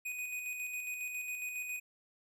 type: tone with tremolo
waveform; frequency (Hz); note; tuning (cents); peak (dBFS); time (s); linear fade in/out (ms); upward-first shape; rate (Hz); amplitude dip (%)
square; 2489; D#7; 0; -37; 0.05-1.8; 10; square; 7.3; 35
effects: none